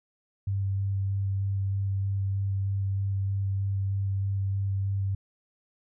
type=tone with vibrato; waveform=sine; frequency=98 Hz; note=G2; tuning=in tune; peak=-25 dBFS; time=0.47-5.15 s; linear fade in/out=5 ms; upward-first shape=square; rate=3.2 Hz; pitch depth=8 cents each way; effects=none